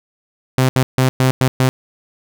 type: tone bursts at uneven times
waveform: sawtooth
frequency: 129.8 Hz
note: C3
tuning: 13 cents flat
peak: -7 dBFS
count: 6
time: 0.58-0.69 / 0.76-0.83 / 0.98-1.09 / 1.2-1.31 / 1.41-1.48 / 1.6-1.69 s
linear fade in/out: 0 ms
effects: none